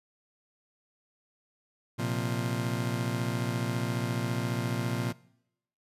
30% pulse chord, Bb suspended second, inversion none, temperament just, 116.54 / 131.11 / 174.81 Hz, Bb2 / C3 / F3, 0 / +4 / +2 cents, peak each -29 / -31 / -33 dBFS, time 1.98-5.13 s, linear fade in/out 20 ms, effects noise-tail reverb RT60 0.8 s tail -22 dB re dry + resampled to 32000 Hz

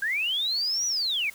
sine linear two-way sweep, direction up then down, 1563 to 5920 to 2124 Hz, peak -24 dBFS, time 0.02-1.3 s, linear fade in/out 5 ms, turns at 0.86 s, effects white hiss -49 dBFS RMS until 1.34 s

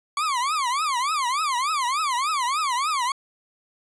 40% pulse tone with vibrato, 1108.7 Hz, C#6, in tune, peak -21 dBFS, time 0.17-3.12 s, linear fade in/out 2 ms, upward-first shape triangle, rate 3.4 Hz, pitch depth 290 cents each way, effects resampled to 24000 Hz

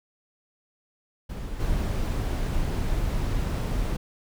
brown noise with level steps, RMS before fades -33 / -26 dBFS, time 1.29-3.97 s, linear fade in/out 10 ms, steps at 1.59 s, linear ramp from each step 20 ms, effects none

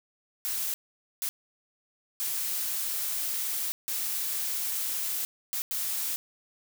blue noise bursts at uneven times, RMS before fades -31 dBFS, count 6, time 0.45-0.74 / 1.22-1.29 / 2.2-3.72 / 3.88-5.25 / 5.53-5.62 / 5.71-6.16 s, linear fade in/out 0 ms, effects none

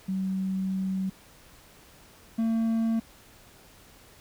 sine / triangle tone pair in turn, 190 / 225.9 Hz, F#3 / A3, +46 / +46 cents, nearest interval minor third, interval 300 cents, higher second, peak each -26 / -21 dBFS, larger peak second, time 0.08-1.1 / 2.38-3 s, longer first, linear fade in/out 10 ms, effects pink hiss -54 dBFS RMS until 4.2 s

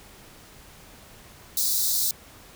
white high-pass noise, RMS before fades -24 dBFS, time 1.57-2.11 s, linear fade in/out 2 ms, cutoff 3700 Hz, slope 96 dB/octave, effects pink hiss -49 dBFS RMS until 2.55 s

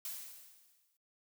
blue noise with exponential decay, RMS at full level -40 dBFS, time 0.05-0.97 s, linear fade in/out 1 ms, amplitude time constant 200 ms, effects noise-tail reverb RT60 0.1 s tail -21 dB re dry

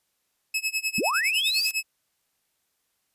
sawtooth tone with tremolo, 2585 Hz, E7, 34 cents flat, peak -19 dBFS, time 0.54-1.83 s, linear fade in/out 5 ms, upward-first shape sine, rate 9.9 Hz, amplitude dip 95%
violet noise with exponential growth, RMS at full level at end -29 dBFS, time 0.92-1.71 s, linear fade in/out 0 ms, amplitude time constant 170 ms
sine linear sweep, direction up, 155.56 to 5070 Hz, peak -23 dBFS, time 0.98-1.67 s, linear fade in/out 2 ms
effects white hiss -74 dBFS RMS until 3.14 s + resampled to 32000 Hz

